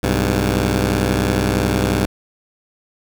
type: tone pair together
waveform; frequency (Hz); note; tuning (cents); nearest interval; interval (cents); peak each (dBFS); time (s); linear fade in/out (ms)
10% pulse; 63 / 100.01; B1 / G2; +35 / +35; minor sixth; 800; -10; 0.03-2.06; 5
effects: none